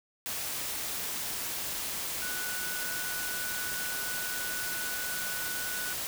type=tone in noise; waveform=sine; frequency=1480 Hz; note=F#6; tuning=in tune; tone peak=-37 dBFS; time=2.22-5.93 s; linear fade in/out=0 ms; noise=white; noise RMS=-35 dBFS; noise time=0.26-6.07 s; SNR=-5 dB; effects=none